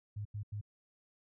sine tone bursts, 103.9 Hz, G#2, 1 cent sharp, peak -37 dBFS, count 3, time 0.16-0.613 s, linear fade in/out 10 ms, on 93 ms, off 87 ms, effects none

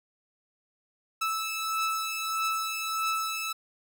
sawtooth beating tone pair, 1310 / 1311.6 Hz, E6 / E6, -11 / -9 cents, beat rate 1.6 Hz, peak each -26 / -30 dBFS, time 1.21-3.53 s, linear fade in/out 10 ms, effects none

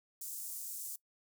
pink high-pass noise, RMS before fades -43 dBFS, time 0.21-0.96 s, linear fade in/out 5 ms, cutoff 7400 Hz, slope 24 dB/octave, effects noise-tail reverb RT60 0.1 s tail -21 dB re dry

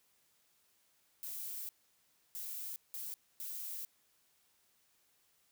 violet noise bursts at uneven times, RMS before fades -43 dBFS, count 4, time 1.23-1.69 / 2.35-2.76 / 2.94-3.14 / 3.4-3.85 s, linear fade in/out 0 ms, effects white hiss -73 dBFS RMS until 5.51 s

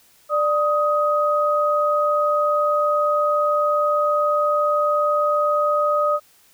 sine tone pair together, 592 / 1254.4 Hz, D5 / D#6, +14 / +14 cents, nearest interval octave + minor second, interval 1300 cents, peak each -19 dBFS, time 0.29-6.2 s, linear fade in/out 50 ms, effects white hiss -55 dBFS RMS until 6.53 s

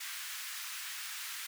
pink high-pass noise, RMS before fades -42 dBFS, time 0-1.47 s, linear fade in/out 10 ms, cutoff 1400 Hz, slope 24 dB/octave, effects none

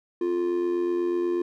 triangle tone with amplitude modulation, 349.8 Hz, F4, 3 cents sharp, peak -18 dBFS, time 0.21-1.42 s, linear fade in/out 5 ms, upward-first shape sine, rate 88.2 Hz, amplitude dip 60%, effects none

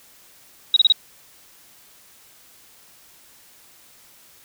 sine tone bursts, 3829 Hz, A#7, 46 cents sharp, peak -10 dBFS, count 4, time 0.74-0.923 s, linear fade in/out 2 ms, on 24 ms, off 29 ms, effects white hiss -51 dBFS RMS until 4.44 s

